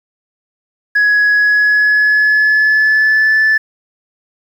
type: tone with pitch glide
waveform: sine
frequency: 1676 to 1748.2 Hz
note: G#6 to A6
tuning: +15 to -12 cents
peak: -6 dBFS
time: 0.95-3.58 s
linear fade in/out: 10 ms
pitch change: +73 cents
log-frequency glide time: 1.35-3.39 s
effects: tanh soft clip ceiling -6 dBFS + 7-bit